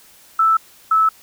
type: tone pair in turn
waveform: sine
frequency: 1318.5 / 1305.6 Hz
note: E6 / E6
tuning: 0 / -17 cents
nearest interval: unison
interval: 17 cents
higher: first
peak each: -11 dBFS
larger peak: neither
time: 0.39-0.57 / 0.91-1.09 s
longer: neither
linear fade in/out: 5 ms
effects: white hiss -48 dBFS RMS until 1.22 s

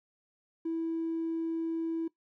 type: tone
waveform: triangle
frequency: 328.1 Hz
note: E4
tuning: 8 cents flat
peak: -26 dBFS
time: 0.65-2.08 s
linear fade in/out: 10 ms
effects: noise-tail reverb RT60 0.1 s tail -21 dB re dry + tanh soft clip ceiling -28 dBFS

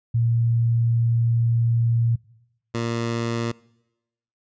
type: tone pair in turn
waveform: sine / 15% pulse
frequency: 116.54 / 116.54 Hz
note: A#2 / A#2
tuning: 0 / 0 cents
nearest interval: unison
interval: 0 cents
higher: neither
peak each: -17 dBFS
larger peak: neither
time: 0.14-2.16 / 2.74-3.52 s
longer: first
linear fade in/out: 10 ms
effects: noise-tail reverb RT60 0.9 s tail -23 dB re dry + resampled to 16000 Hz

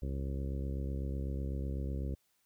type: harmonic tone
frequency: 68 Hz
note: C#2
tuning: 33 cents flat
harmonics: 1 / 2 / 3 / 4 / 5 / 6 / 7 / 8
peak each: -35 / -41 / -45 / -47 / -49 / -51 / -52 / -53 dBFS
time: 0.02-2.15 s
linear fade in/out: 5 ms
effects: white hiss -75 dBFS RMS until 2.45 s

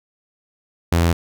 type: tone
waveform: sawtooth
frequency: 84.6 Hz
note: E2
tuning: 45 cents sharp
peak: -10 dBFS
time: 0.92-1.13 s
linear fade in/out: 5 ms
effects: none

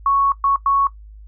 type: tone bursts at uneven times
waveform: sine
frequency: 1108.7 Hz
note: C#6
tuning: in tune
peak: -13 dBFS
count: 3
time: 0.06-0.32 / 0.44-0.56 / 0.66-0.87 s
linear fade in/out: 2 ms
effects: noise-tail reverb RT60 0.1 s tail -17 dB re dry + added 52 Hz sine -37 dBFS peak until 1.27 s

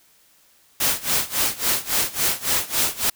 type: noise with tremolo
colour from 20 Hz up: white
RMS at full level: -19 dBFS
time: 0.8-3.1 s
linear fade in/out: 5 ms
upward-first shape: sine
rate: 3.6 Hz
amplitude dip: 90%
effects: white hiss -57 dBFS RMS until 3.15 s

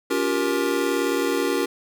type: chord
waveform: square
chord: G half-diminished seventh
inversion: second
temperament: just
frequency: 282.2 / 352.8 / 392 / 470.4 Hz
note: Db4 / F4 / G4 / Bb4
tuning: +31 / +18 / 0 / +16 cents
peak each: -27 dBFS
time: 0.1-1.66 s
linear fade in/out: 10 ms
effects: none

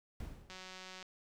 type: noise with exponential decay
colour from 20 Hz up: brown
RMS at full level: -41 dBFS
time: 0.2-0.8 s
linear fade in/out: 2 ms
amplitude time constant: 130 ms
type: click train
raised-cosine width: 0.2 ms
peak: -32 dBFS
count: 99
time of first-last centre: 0.5-1.027 s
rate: 186 Hz
effects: none

